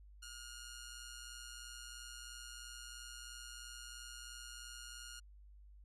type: tone with amplitude modulation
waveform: 10% pulse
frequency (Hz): 1426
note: F6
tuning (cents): +36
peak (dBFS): -39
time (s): 0.22-5.2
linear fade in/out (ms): 10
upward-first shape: sine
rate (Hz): 123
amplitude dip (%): 55
effects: added 50 Hz sine -56 dBFS peak until 5.84 s + resampled to 32000 Hz